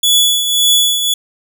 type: tone with tremolo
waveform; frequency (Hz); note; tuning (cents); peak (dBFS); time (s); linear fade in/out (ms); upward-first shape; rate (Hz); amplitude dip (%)
sawtooth; 3420; A7; -50; -4; 0.03-1.14; 5; triangle; 1.8; 60
effects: none